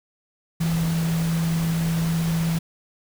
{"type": "tone in noise", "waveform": "sine", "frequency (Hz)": 164.81, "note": "E3", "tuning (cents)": 0, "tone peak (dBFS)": -20, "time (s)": [0.6, 2.59], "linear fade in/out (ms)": 10, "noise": "pink", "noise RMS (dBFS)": -33, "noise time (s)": [0.6, 2.59], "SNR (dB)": 10, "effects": []}